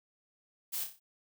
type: noise with echo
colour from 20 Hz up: blue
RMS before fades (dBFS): -36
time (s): 0.72-0.85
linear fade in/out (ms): 20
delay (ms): 30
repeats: 5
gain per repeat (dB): -6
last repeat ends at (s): 1
effects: none